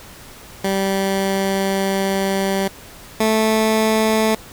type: tone pair in turn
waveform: 15% pulse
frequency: 194.3 / 219.3 Hz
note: G3 / A3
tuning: -15 / -6 cents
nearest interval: major second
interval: 209 cents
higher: second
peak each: -11 / -8 dBFS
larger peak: second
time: 0.64-2.68 / 3.2-4.35 s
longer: first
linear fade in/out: 5 ms
effects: pink hiss -40 dBFS RMS until 4.52 s